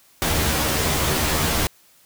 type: noise with comb filter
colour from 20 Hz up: pink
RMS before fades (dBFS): -21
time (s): 0.22-1.67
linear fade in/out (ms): 0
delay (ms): 13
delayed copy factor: +0.7
effects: white hiss -55 dBFS RMS until 2.05 s